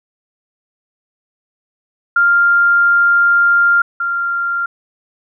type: tone pair in turn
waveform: sine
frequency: 1396.9 / 1388.9 Hz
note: F6 / F6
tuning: 0 / -10 cents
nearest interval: unison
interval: 10 cents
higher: first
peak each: -8 / -15 dBFS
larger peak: first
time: 2.16-3.82 / 4-4.66 s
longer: first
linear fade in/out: 5 ms
effects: none